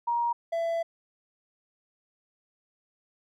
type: tone pair in turn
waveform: sine / triangle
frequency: 945 / 668.2 Hz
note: A#5 / E5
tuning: +23 / +23 cents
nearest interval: tritone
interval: 600 cents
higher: first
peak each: -24 dBFS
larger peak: neither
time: 0.07-0.33 / 0.52-0.83 s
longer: second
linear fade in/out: 10 ms
effects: none